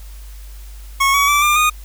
25% pulse tone with pitch steps, 1097 / 1129.1 / 1162.2 / 1196.3 / 1231.3 Hz, C#6 / C#6 / D6 / D6 / D#6, -18 / +32 / -18 / +32 / -18 cents, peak -8 dBFS, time 1-1.7 s, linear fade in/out 10 ms, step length 140 ms, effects added 50 Hz sine -32 dBFS peak until 1.84 s + white hiss -46 dBFS RMS until 1.84 s

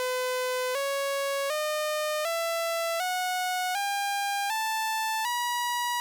sawtooth tone with pitch steps, 506 / 555 / 608.7 / 667.7 / 732.3 / 803.2 / 881 / 966.3 Hz, B4 / C#5 / D#5 / E5 / F#5 / G5 / A5 / B5, +42 / +2 / -38 / +22 / -18 / +42 / +2 / -38 cents, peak -23 dBFS, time 0-6 s, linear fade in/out 0 ms, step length 750 ms, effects none

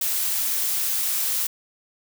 blue noise, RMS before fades -24 dBFS, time 0.01-1.47 s, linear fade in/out 5 ms, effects none

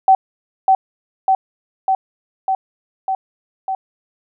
sine tone with echo, 765 Hz, G5, 42 cents flat, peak -6 dBFS, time 0.08-0.15 s, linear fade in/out 2 ms, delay 600 ms, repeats 6, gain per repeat -2 dB, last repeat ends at 3.75 s, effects none

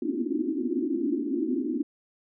pink band-pass noise, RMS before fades -28 dBFS, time 0.02-1.83 s, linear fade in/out 5 ms, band 240 to 360 Hz, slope 96 dB/octave, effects none

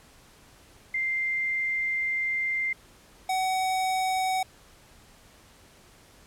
sine / square tone pair in turn, 2093 / 751.8 Hz, C7 / F#5, 0 / +27 cents, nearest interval octave + tritone, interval 1773 cents, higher first, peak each -25 dBFS, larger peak neither, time 0.94-2.73 / 3.29-4.43 s, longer first, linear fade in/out 5 ms, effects pink hiss -55 dBFS RMS until 6.26 s + low-pass 12000 Hz 12 dB/octave

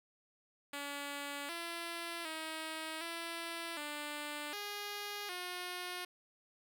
5% pulse tone with pitch steps, 285 / 338.5 / 317.5 / 335.2 / 295.4 / 410.8 / 359.3 Hz, C#4 / E4 / D#4 / E4 / D4 / G#4 / F4, +48 / +46 / +35 / +29 / +10 / -19 / +49 cents, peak -29 dBFS, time 0.73-6.05 s, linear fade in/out 5 ms, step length 760 ms, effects none

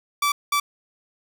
sawtooth tone bursts at uneven times, 1158 Hz, D6, 25 cents flat, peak -15 dBFS, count 2, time 0.22-0.32 / 0.52-0.6 s, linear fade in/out 5 ms, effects none

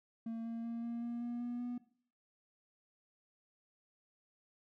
triangle tone with pitch steps, 227.6 / 229.8 / 232.1 / 234.4 / 236.7 / 239.1 / 241.4 / 243.8 Hz, A#3 / A#3 / A#3 / A#3 / A#3 / A#3 / B3 / B3, -41 / -25 / -7 / +10 / +27 / +44 / -39 / -22 cents, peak -35 dBFS, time 0.26-1.78 s, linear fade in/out 5 ms, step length 190 ms, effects noise-tail reverb RT60 0.5 s tail -18 dB re dry + tanh soft clip ceiling -31 dBFS

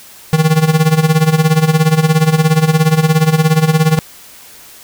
square tone with tremolo, 157.9 Hz, D#3, 26 cents sharp, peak -6 dBFS, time 0.33-3.99 s, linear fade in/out 0 ms, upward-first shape sine, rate 17 Hz, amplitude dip 80%, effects white hiss -38 dBFS RMS until 4.83 s

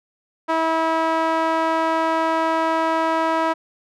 sawtooth tone with band-pass filter, 324 Hz, E4, 30 cents flat, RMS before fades -20 dBFS, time 0.48-3.54 s, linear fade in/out 20 ms, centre 1000 Hz, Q 1.6, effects none

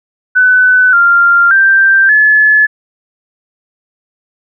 sine tone with pitch steps, 1503 / 1392 / 1572 / 1718 Hz, F#6 / F6 / G6 / A6, +27 / -6 / +4 / -42 cents, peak -4 dBFS, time 0.35-2.67 s, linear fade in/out 20 ms, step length 580 ms, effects none

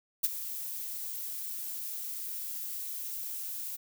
violet noise with ADSR envelope, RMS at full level -24 dBFS, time 0.23-3.77 s, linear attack 16 ms, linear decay 25 ms, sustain -14 dB, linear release 19 ms, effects none

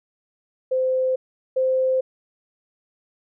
sine tone pair in turn, 517 / 519.8 Hz, C5 / C5, -21 / -11 cents, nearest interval unison, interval 10 cents, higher second, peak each -18 / -17 dBFS, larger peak second, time 0.71-1.16 / 1.56-2.01 s, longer neither, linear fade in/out 10 ms, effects none

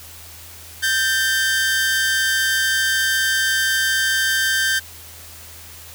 sawtooth tone pair together, 1568 / 1793.2 Hz, G6 / A6, 0 / +32 cents, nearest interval major second, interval 232 cents, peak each -14 / -20 dBFS, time 0.82-4.8 s, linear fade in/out 20 ms, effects added 83 Hz sine -44 dBFS peak until 5.94 s + white hiss -40 dBFS RMS until 5.94 s

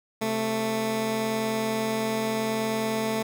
15% pulse tone pair together, 130.81 / 220.9 Hz, C3 / A3, 0 / +7 cents, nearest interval major sixth, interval 907 cents, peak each -30 / -19 dBFS, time 0.21-3.23 s, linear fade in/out 10 ms, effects none

